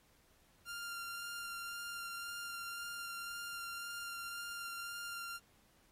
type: tone with vibrato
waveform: sawtooth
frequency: 1392 Hz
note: F6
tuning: 6 cents flat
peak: -39 dBFS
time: 0.65-5.4 s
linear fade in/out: 50 ms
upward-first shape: sine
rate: 1.9 Hz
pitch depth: 10 cents each way
effects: pink hiss -70 dBFS RMS until 5.91 s + AAC 48 kbps